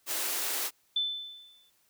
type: high-pass noise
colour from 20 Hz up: white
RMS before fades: -32 dBFS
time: 0.06-0.71 s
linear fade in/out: 50 ms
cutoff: 280 Hz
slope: 48 dB/octave
type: tone with exponential decay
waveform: sine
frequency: 3520 Hz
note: A7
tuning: in tune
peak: -24 dBFS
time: 0.96-1.7 s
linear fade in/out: 5 ms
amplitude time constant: 160 ms
effects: white hiss -69 dBFS RMS until 1.89 s